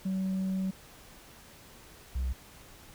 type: tone pair in turn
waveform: sine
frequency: 189.5 / 63.79 Hz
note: F#3 / C2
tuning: +42 / -43 cents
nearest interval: octave + perfect fifth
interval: 1885 cents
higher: first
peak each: -26 dBFS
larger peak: neither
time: 0.05-0.71 / 2.15-2.33 s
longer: first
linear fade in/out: 10 ms
effects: tanh soft clip ceiling -27 dBFS + pink hiss -53 dBFS RMS until 2.94 s